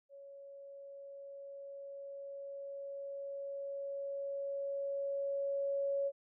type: tone with level ramp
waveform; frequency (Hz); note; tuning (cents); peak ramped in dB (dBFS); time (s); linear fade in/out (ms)
sine; 557; C#5; +8; -50 to -31; 0.09-6.12; 50
effects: none